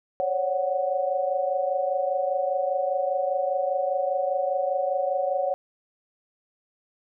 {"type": "tone cluster", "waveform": "sine", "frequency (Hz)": [544, 569, 741], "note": ["C#5", "C#5", "F#5"], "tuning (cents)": [-33, 45, 2], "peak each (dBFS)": -27, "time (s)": [0.2, 5.54], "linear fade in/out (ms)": 0, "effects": []}